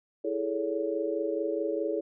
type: chord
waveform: sine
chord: A major seventh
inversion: second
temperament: equal with one note detuned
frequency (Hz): 329.6 / 415.3 / 440 / 562.8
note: E4 / G#4 / A4 / C#5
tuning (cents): 0 / 0 / 0 / +26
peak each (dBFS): -33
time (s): 0.24-2.01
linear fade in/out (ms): 10
effects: none